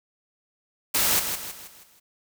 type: noise with echo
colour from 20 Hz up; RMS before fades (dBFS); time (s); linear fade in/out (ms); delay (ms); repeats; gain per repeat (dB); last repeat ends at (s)
white; -22; 0.94-1.2; 10; 160; 5; -7; 2
effects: none